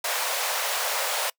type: high-pass noise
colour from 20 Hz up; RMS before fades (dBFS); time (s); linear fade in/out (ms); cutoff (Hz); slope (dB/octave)
pink; -27; 0.04-1.3; 5; 510; 48
effects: noise-tail reverb RT60 0.1 s tail -25 dB re dry